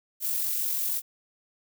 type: noise with amplitude modulation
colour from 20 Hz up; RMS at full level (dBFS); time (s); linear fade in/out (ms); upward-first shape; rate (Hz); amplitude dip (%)
violet; -27; 0.2-1.02; 50; sine; 45.9; 30
effects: none